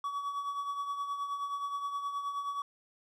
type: tone with tremolo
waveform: triangle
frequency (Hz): 1134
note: C#6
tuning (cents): +39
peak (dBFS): -29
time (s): 0.04-2.62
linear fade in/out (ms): 2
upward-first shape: triangle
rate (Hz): 9.5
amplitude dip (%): 60
effects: none